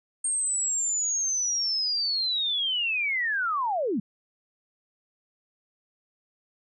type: linear sweep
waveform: sine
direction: down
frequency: 8620 to 177.8 Hz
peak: -24 dBFS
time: 0.24-4 s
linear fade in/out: 5 ms
effects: none